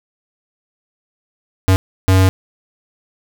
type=tone bursts at uneven times; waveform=square; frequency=94.3 Hz; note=F#2; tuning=33 cents sharp; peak=-9 dBFS; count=2; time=1.68-1.76 / 2.08-2.29 s; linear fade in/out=0 ms; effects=none